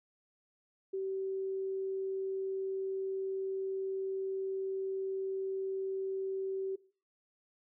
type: tone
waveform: sine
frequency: 384.4 Hz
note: G4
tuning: 34 cents flat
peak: -33 dBFS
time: 0.93-6.76 s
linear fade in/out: 10 ms
effects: noise-tail reverb RT60 0.4 s tail -19 dB re dry